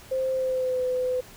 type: tone with pitch glide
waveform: sine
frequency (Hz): 523.3 to 505.5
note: C5 to B4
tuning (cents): 0 to +40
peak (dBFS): -23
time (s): 0.11-1.21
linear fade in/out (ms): 10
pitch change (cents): -60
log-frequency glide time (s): 0.33-0.83
effects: pink hiss -48 dBFS RMS until 1.36 s